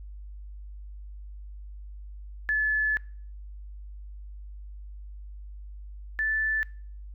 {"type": "tone pair in turn", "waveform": "sine", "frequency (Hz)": [1726, 1753.1], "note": ["A6", "A6"], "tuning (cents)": [-34, -7], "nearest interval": "unison", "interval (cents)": 27, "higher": "second", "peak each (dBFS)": [-22, -24], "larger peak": "first", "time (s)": [[2.49, 2.97], [6.19, 6.63]], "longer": "first", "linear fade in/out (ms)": 0, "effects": ["noise-tail reverb RT60 0.5 s tail -23 dB re dry", "added 50 Hz sine -39 dBFS peak until 7.14 s"]}